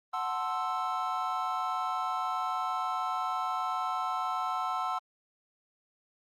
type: chord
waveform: triangle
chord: F# half-diminished seventh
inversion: none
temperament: equal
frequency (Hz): 740 / 880 / 1046.5 / 1318.5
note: F#5 / A5 / C6 / E6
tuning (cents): 0 / 0 / 0 / 0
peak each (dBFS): -33 / -37 / -33 / -32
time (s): 0.13-4.99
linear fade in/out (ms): 10
effects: Opus 32 kbps